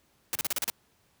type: noise bursts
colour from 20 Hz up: white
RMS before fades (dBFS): -29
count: 7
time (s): 0.33-0.7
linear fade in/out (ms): 0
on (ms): 22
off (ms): 36
effects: pink hiss -67 dBFS RMS until 1.2 s + high-pass 60 Hz 12 dB/octave